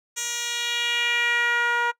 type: tone with band-pass filter sweep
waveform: 10% pulse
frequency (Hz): 476.4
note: A#4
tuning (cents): +38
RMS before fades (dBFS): -24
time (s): 0.16-1.92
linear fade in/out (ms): 20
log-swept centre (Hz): 6600 to 1100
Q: 1.9
effects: noise-tail reverb RT60 0.1 s tail -22 dB re dry